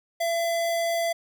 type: tone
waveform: square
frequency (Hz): 674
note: E5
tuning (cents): +38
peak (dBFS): -24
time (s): 0.2-1.13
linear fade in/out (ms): 10
effects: none